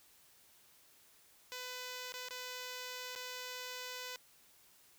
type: tone with dropouts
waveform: 5% pulse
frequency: 501 Hz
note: B4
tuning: 25 cents sharp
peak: -31 dBFS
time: 1.52-4.16 s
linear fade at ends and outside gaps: 0 ms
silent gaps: 2.122-2.139 / 2.285-2.307 / 3.152-3.159 s
effects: white hiss -65 dBFS RMS until 4.98 s